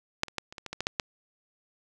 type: clicks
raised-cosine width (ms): 0.2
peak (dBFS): -7 / -26 / -13 / -26 / -23 / -20 / -18 / -13 / -9 / -9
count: 10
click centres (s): 0.234 / 0.283 / 0.383 / 0.525 / 0.582 / 0.663 / 0.73 / 0.806 / 0.869 / 0.998
effects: none